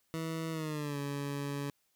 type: tone with pitch glide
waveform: 20% pulse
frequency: 162.1 to 141.93 Hz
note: E3 to C#3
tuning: -29 to +41 cents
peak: -30 dBFS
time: 0.14-1.7 s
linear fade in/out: 0 ms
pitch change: -230 cents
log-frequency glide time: 0.51-0.98 s
effects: white hiss -75 dBFS RMS until 1.95 s